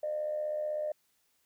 sine tone with amplitude modulation, 606 Hz, D#5, 46 cents flat, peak -28 dBFS, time 0.03-0.92 s, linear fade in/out 5 ms, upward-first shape sine, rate 76 Hz, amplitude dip 50%, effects tanh soft clip ceiling -24 dBFS + white hiss -73 dBFS RMS until 1.45 s

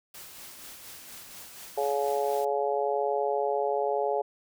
white noise with tremolo, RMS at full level -44 dBFS, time 0.14-2.45 s, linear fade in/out 5 ms, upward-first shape sine, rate 4.2 Hz, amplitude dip 35%
harmonic tone, 140.9 Hz, C#3, 29 cents sharp, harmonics 3 / 4 / 5 / 6, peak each -29 / -30 / -31 / -32 dBFS, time 1.77-4.22 s, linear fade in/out 10 ms
effects none

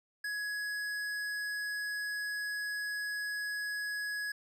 sine tone with tanh clipping, 1676 Hz, G#6, 15 cents sharp, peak -36 dBFS, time 0.24-4.32 s, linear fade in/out 5 ms, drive 16 dB, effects none

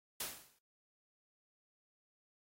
white noise with exponential decay, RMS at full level -37 dBFS, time 0.2-0.59 s, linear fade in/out 5 ms, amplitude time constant 84 ms, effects AAC 48 kbps

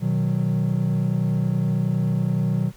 triangle chord, B major, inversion none, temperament equal, 123.47 / 155.56 / 185 Hz, B2 / D#3 / F#3, 0 / 0 / 0 cents, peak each -21 dBFS, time 0-2.72 s, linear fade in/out 50 ms, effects tanh soft clip ceiling -11 dBFS + pink hiss -52 dBFS RMS until 2.76 s

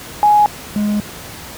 sine / triangle tone pair in turn, 835 / 208.3 Hz, G#5 / G#3, +9 / +5 cents, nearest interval 2 octaves, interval 2404 cents, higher first, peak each -7 / -12 dBFS, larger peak first, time 0.23-0.46 / 0.76-1 s, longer second, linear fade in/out 0 ms, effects pink hiss -32 dBFS RMS until 1.57 s + high-pass 60 Hz 12 dB/octave

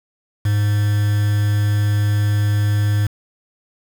triangle tone with quantisation, 103.5 Hz, G#2, 5 cents flat, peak -12 dBFS, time 0.45-3.07 s, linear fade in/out 5 ms, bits 5, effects none

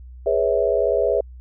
sine chord, C# minor seventh, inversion second, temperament equal with one note detuned, 415.3 / 493.9 / 554.4 / 649.8 Hz, G#4 / B4 / C#5 / E5, 0 / 0 / 0 / -25 cents, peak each -22 dBFS, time 0.26-1.21 s, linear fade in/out 5 ms, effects added 62 Hz sine -37 dBFS peak until 1.4 s

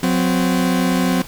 40% pulse tone pair together, 182.01 / 257.4 Hz, F#3 / C4, -28 / -28 cents, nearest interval tritone, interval 600 cents, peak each -17 dBFS, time 0.03-1.22 s, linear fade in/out 2 ms, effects pink hiss -37 dBFS RMS until 1.27 s

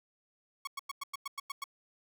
sawtooth tone bursts, 1108.7 Hz, C#6, in tune, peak -32 dBFS, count 9, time 0.65-1.641 s, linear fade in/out 5 ms, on 23 ms, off 98 ms, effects none

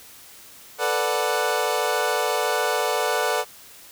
25% pulse chord, B minor seventh, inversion third, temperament equal, 440 / 493.9 / 587.3 / 740 Hz, A4 / B4 / D5 / F#5, 0 / 0 / 0 / 0 cents, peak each -23 dBFS, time 0.78-3.45 s, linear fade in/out 50 ms, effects white hiss -46 dBFS RMS until 3.91 s

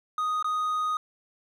triangle tone with dropouts, 1244.5 Hz, D#6, in tune, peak -23 dBFS, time 0.18-0.97 s, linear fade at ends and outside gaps 2 ms, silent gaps 0.426-0.444 s, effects none

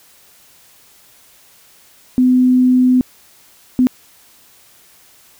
sine tone bursts at uneven times, 253 Hz, B3, 42 cents sharp, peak -8 dBFS, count 2, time 2.18-3.01 / 3.79-3.87 s, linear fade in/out 0 ms, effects white hiss -48 dBFS RMS until 5.39 s

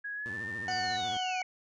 sine tone with pitch glide, 1661.2 to 1801.1 Hz, G#6 to A6, 0 to +40 cents, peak -35 dBFS, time 0.04-0.97 s, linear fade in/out 10 ms, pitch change +140 cents, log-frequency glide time 0.14-0.45 s
15% pulse tone with vibrato, 103.83 Hz, G#2, in tune, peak -37 dBFS, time 0.26-1.17 s, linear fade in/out 0 ms, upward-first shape sine, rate 14 Hz, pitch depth 280 cents each way
harmonic tone, 740 Hz, F#5, in tune, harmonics 1 / 2 / 3 / 4 / 6 / 7 / 8 / 9, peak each -32 / -43 / -46 / -45 / -48 / -53 / -50 / -50 dBFS, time 0.68-1.42 s, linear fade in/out 2 ms
sine linear sweep, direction down, 4868 to 2203 Hz, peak -36 dBFS, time 0.71-1.43 s, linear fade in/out 2 ms
effects resampled to 22050 Hz

